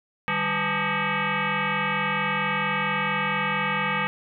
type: tone with frequency modulation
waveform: sine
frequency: 499.8 Hz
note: B4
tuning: 21 cents sharp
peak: -22 dBFS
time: 0.28-4.07 s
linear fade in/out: 0 ms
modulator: 348 Hz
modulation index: 6.3
effects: none